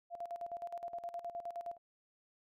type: tone with tremolo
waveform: sine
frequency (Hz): 690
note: F5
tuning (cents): -21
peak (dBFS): -38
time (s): 0.1-1.78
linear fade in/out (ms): 50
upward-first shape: square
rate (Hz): 9.6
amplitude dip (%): 75
effects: none